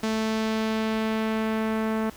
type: tone with low-pass filter sweep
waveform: sawtooth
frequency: 220 Hz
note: A3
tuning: in tune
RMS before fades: -26 dBFS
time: 0.03-2.1 s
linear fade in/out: 5 ms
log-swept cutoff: 6600 to 1600 Hz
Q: 0.94
effects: added 60 Hz sine -54 dBFS peak until 2.16 s + pink hiss -48 dBFS RMS until 2.16 s